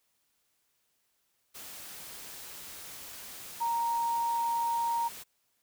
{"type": "tone in noise", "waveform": "sine", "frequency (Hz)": 932.3, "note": "A#5", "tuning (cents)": 0, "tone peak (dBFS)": -27, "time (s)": [3.6, 5.09], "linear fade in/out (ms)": 20, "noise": "white", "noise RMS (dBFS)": -45, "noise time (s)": [1.54, 5.24], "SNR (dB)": 15, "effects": ["white hiss -75 dBFS RMS until 5.62 s"]}